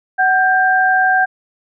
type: tone pair together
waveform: sine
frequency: 748 / 1586 Hz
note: F#5 / G6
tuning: +19 / +20 cents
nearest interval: octave + minor second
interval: 1301 cents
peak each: -13 dBFS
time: 0.18-1.26 s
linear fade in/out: 20 ms
effects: none